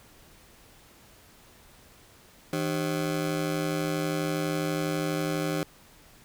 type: ring-modulated tone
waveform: 25% pulse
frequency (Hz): 231.8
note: A#3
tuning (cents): -10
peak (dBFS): -20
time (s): 2.53-5.63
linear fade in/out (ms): 0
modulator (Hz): 69.8
effects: pink hiss -55 dBFS RMS until 6.24 s